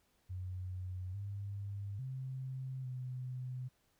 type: tone with pitch steps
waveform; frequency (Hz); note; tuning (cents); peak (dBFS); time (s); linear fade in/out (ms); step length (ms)
sine; 91.9 / 100.4 / 131.1 / 127.1; F#2 / G2 / C3 / C3; -11 / +42 / +4 / -50; -39; 0.29-3.69; 20; 850
effects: pink hiss -75 dBFS RMS until 3.99 s